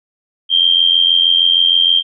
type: tone with amplitude modulation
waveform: sine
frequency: 3178 Hz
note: G7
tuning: 23 cents sharp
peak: -5 dBFS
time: 0.49-2.03 s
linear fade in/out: 50 ms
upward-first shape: sine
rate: 86.4 Hz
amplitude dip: 80%
effects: none